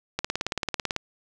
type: click train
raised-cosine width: 0.2 ms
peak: -9 dBFS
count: 15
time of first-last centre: 0.19-0.963 s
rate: 18.1 Hz
effects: none